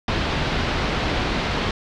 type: low-pass noise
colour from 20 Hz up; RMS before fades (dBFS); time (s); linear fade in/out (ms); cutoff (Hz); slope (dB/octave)
pink; -23; 0.08-1.71; 2; 4300; 24
effects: none